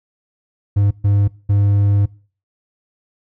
triangle tone bursts at uneven times, 101.1 Hz, G#2, 46 cents flat, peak -9 dBFS, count 3, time 0.76-0.91 / 1.04-1.28 / 1.49-2.06 s, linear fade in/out 10 ms, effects noise-tail reverb RT60 0.4 s tail -22 dB re dry

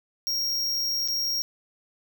square tone with dropouts, 5588 Hz, F8, in tune, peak -25 dBFS, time 0.27-1.42 s, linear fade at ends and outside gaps 0 ms, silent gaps 1.077-1.084 s, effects 9-bit

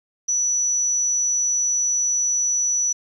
sine tone, 5920 Hz, F#8, in tune, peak -18 dBFS, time 0.28-2.93 s, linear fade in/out 10 ms, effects 9-bit

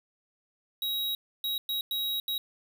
square tone bursts at uneven times, 3825 Hz, A#7, 44 cents sharp, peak -29 dBFS, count 5, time 0.82-1.15 / 1.44-1.58 / 1.69-1.81 / 1.91-2.2 / 2.28-2.38 s, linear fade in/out 2 ms, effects none

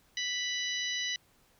harmonic tone, 987.8 Hz, B5, in tune, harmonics 2 / 3 / 4 / 5 / 6, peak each -36 / -36 / -37 / -44 / -40 dBFS, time 0.17-1.16 s, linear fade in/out 2 ms, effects pink hiss -66 dBFS RMS until 1.59 s

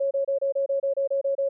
sine tone bursts, 551 Hz, C#5, 11 cents flat, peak -21 dBFS, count 11, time 0-1.49 s, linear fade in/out 10 ms, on 110 ms, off 28 ms, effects none

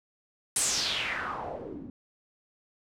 white noise with low-pass filter sweep, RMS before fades -32 dBFS, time 0.56-1.9 s, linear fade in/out 2 ms, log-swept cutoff 9800 to 220 Hz, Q 4, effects none

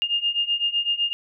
sine beating tone pair, 2821 / 2828.9 Hz, F7 / F7, +17 / +22 cents, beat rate 7.9 Hz, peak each -25 / -23 dBFS, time 0.02-1.13 s, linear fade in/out 0 ms, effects none

